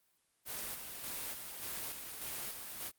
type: noise with tremolo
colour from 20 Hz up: white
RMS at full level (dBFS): -41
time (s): 0.45-2.92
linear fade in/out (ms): 50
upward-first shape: square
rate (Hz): 1.7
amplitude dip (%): 40
effects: white hiss -75 dBFS RMS until 2.98 s + Opus 32 kbps